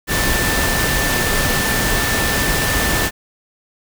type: tone in noise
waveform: sine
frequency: 1774 Hz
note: A6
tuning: 14 cents sharp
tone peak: -22 dBFS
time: 0.07-3.11 s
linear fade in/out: 50 ms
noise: pink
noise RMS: -18 dBFS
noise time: 0.07-3.11 s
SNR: -7 dB
effects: none